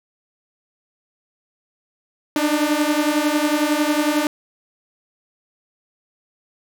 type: beating tone pair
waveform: sawtooth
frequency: 293.7 / 304.7 Hz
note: D4 / D#4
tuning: 0 / -36 cents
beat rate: 11 Hz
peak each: -16 dBFS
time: 2.36-4.27 s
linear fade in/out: 2 ms
effects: none